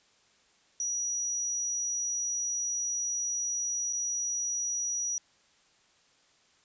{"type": "tone with dropouts", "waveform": "sine", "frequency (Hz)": 5820, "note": "F#8", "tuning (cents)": -29, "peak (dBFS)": -29, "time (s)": [0.8, 5.18], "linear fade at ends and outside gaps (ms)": 1, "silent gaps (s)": [3.927, 3.932], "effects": ["white hiss -65 dBFS RMS until 6.64 s", "resampled to 16000 Hz"]}